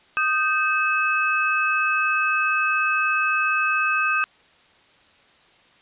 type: tone cluster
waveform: sine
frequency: 1237 / 1554 / 2584 Hz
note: D#6 / G6 / E7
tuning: -10 / -16 / -35 cents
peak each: -23 dBFS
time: 0.17-4.24 s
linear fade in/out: 0 ms
effects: white hiss -55 dBFS RMS until 5.81 s + resampled to 8000 Hz